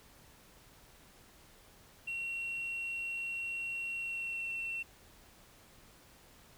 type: tone with pitch glide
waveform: sine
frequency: 2733 to 2705 Hz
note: F7 to E7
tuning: -38 to +44 cents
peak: -34 dBFS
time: 2.07-4.83 s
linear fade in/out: 10 ms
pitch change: -18 cents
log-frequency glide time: 3.97-4.55 s
effects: tanh soft clip ceiling -33 dBFS + pink hiss -60 dBFS RMS until 6.57 s